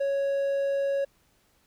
triangle tone, 554.4 Hz, C#5, in tune, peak -22 dBFS, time 0-1.05 s, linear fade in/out 10 ms, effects pink hiss -66 dBFS RMS until 1.66 s

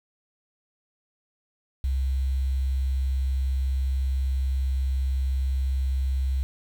sine tone with quantisation, 66.1 Hz, C2, 18 cents sharp, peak -22 dBFS, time 1.84-6.43 s, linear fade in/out 0 ms, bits 8, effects none

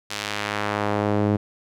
sawtooth tone with band-pass filter sweep, 103.8 Hz, G#2, in tune, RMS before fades -24 dBFS, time 0.1-1.37 s, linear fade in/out 10 ms, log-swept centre 4600 to 290 Hz, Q 0.76, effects none

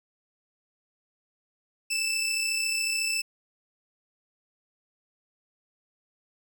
20% pulse tone pair together, 2637 / 2671 Hz, E7 / E7, 0 / +22 cents, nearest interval unison, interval 22 cents, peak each -22 / -29 dBFS, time 1.9-3.22 s, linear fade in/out 10 ms, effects none

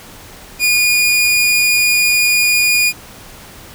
sawtooth tone, 2442 Hz, D#7, 33 cents flat, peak -7 dBFS, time 0.59-2.93 s, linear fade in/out 50 ms, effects pink hiss -37 dBFS RMS until 3.74 s

